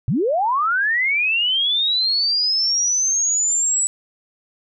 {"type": "linear sweep", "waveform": "sine", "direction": "up", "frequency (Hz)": [98.1, 7902], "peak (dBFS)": -16, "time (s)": [0.08, 3.87], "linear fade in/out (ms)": 0, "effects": []}